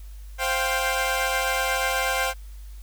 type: chord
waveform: 15% pulse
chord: C suspended fourth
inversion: none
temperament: equal with one note detuned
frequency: 525.4 / 698.5 / 784 Hz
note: C5 / F5 / G5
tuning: +7 / 0 / 0 cents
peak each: -20 / -22 / -20 dBFS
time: 0.38-2.34 s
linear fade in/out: 50 ms
effects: added 50 Hz sine -37 dBFS peak until 2.82 s + white hiss -56 dBFS RMS until 2.82 s